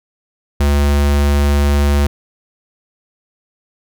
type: tone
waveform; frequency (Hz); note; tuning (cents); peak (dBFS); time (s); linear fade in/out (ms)
square; 71.7; D2; -41; -11; 0.6-2.07; 5
effects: none